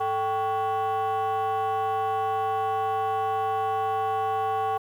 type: tone with frequency modulation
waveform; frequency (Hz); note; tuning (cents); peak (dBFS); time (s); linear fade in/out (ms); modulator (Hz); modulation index
sine; 778; G5; -13; -21; 0-4.78; 10; 338; 0.89
effects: tanh soft clip ceiling -22 dBFS + 9-bit